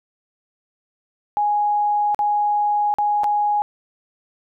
sine tone with dropouts, 830 Hz, G#5, 1 cent flat, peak -16 dBFS, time 1.37-3.62 s, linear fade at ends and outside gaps 0 ms, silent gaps 2.146-2.191 / 2.94-2.985 / 3.235-3.242 s, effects none

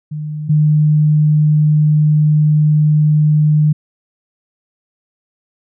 sine tone pair in turn, 151.7 / 151.7 Hz, D#3 / D#3, -44 / -44 cents, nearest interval unison, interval 0 cents, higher neither, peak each -20 / -8 dBFS, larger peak second, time 0.11-0.49 / 0.49-3.73 s, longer second, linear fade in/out 10 ms, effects none

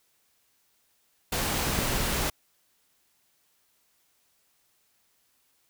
pink noise, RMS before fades -28 dBFS, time 1.32-2.3 s, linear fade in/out 5 ms
brown noise with exponential growth, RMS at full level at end -24 dBFS, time 1.71-1.79 s, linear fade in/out 0 ms, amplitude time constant 17 ms
effects white hiss -69 dBFS RMS until 5.69 s

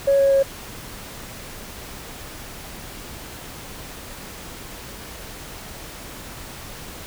sine tone with pitch steps, 554.4 / 550.3 / 546.1 Hz, C#5 / C#5 / C#5, 0 / -13 / -26 cents, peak -12 dBFS, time 0.07-0.43 s, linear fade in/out 10 ms, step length 120 ms, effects tanh soft clip ceiling -10 dBFS + pink hiss -37 dBFS RMS until 7.06 s

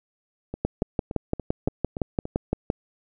two click trains, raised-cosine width 2 ms, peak -9 / -18 dBFS, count 13 / 7, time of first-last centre 0.65-2.701 / 0.54-2.254 s, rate 5.85 / 3.5 Hz, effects none

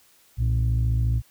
sine tone pair together, 61.62 / 116.1 Hz, B1 / A#2, -3 / -7 cents, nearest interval major seventh, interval 1096 cents, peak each -20 dBFS, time 0.37-1.22 s, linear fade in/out 50 ms, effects tanh soft clip ceiling -16 dBFS + white hiss -58 dBFS RMS until 1.3 s

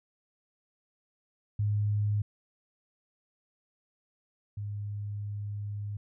sine tone pair in turn, 104 / 102.92 Hz, G#2 / G#2, +3 / -15 cents, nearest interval unison, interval 18 cents, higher first, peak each -25 / -33 dBFS, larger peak first, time 1.59-2.22 / 4.57-5.97 s, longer second, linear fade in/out 5 ms, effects none

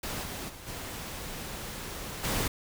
pink noise with level steps, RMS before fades -35 / -38 / -46 / -39 / -30 dBFS, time 0.03-2.48 s, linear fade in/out 5 ms, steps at 0.22 / 0.48 / 0.66 / 2.23 s, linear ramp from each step 20 ms, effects none

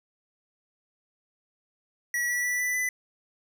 square tone with pitch steps, 1932 / 1948.8 / 1965.8 / 1982.9 / 2000 Hz, B6 / B6 / B6 / B6 / B6, -39 / -24 / -9 / +6 / +21 cents, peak -26 dBFS, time 2.14-2.89 s, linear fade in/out 2 ms, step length 150 ms, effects 10-bit

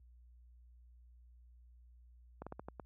slowing click train, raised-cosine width 1 ms, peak -30 dBFS, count 6, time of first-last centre 2.42-2.798 s, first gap 46 ms, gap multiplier 1.25, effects added 60 Hz sine -55 dBFS peak until 2.85 s + high-pass 60 Hz 12 dB/octave

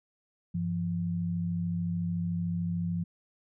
sine tone pair together, 98 / 171.63 Hz, G2 / F3, 0 / -30 cents, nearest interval minor seventh, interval 970 cents, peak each -35 / -29 dBFS, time 0.54-3.04 s, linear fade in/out 10 ms, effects none

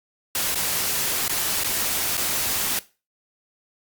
white noise with dropouts, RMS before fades -24 dBFS, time 0.35-2.79 s, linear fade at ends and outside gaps 2 ms, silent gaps 0.546-0.556 / 1.281-1.294 / 1.636-1.644 / 2.17-2.177 s, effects noise-tail reverb RT60 0.3 s tail -18 dB re dry + Opus 48 kbps

